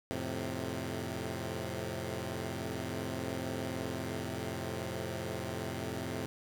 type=chord; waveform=10% pulse; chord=F major; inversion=none; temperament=equal; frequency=87.31 / 110 / 130.81 Hz; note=F2 / A2 / C3; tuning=0 / 0 / 0 cents; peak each=-32 dBFS; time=0.11-6.26 s; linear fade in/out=0 ms; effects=none